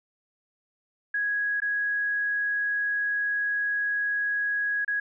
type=tone with dropouts; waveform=sine; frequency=1661.2 Hz; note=G#6; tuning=in tune; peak=-24 dBFS; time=1.14-5 s; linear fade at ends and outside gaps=5 ms; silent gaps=1.603-1.619 / 4.848-4.878 s; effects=none